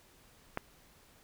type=click; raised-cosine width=0.5 ms; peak=-18 dBFS; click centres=0.574 s; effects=pink hiss -62 dBFS RMS until 1.23 s